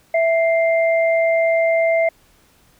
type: tone pair together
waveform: sine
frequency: 660 / 2097 Hz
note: E5 / C7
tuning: +2 / +3 cents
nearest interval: octave + minor sixth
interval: 2001 cents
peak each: -14 / -22 dBFS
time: 0.14-2.09 s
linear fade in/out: 5 ms
effects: pink hiss -55 dBFS RMS until 2.79 s